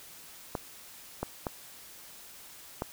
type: clicks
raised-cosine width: 1 ms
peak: -17 dBFS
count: 4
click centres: 0.552 / 1.23 / 1.468 / 2.821 s
effects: white hiss -50 dBFS RMS until 2.92 s